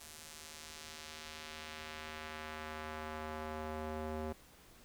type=tone with band-pass filter sweep; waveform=square; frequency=77.78 Hz; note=D#2; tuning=in tune; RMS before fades=-45 dBFS; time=0-4.33 s; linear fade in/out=10 ms; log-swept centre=9800 to 500 Hz; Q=0.78; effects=pink hiss -61 dBFS RMS until 4.84 s